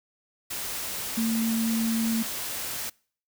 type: tone in noise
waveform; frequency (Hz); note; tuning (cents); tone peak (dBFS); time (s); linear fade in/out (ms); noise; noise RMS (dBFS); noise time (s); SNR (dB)
sine; 226.2; A3; +48; -23; 1.17-2.23; 10; white; -33; 0.5-2.9; +7
effects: noise-tail reverb RT60 0.5 s tail -26 dB re dry